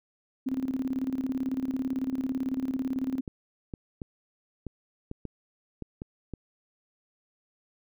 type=tone with tremolo; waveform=sine; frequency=262.2 Hz; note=C4; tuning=4 cents sharp; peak=-25 dBFS; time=0.46-3.21 s; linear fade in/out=10 ms; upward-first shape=square; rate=18 Hz; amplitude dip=70%
type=clicks; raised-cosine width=3 ms; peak=-23 dBFS; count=9; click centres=3.278 / 3.738 / 4.018 / 4.667 / 5.114 / 5.253 / 5.823 / 6.019 / 6.337 s
effects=none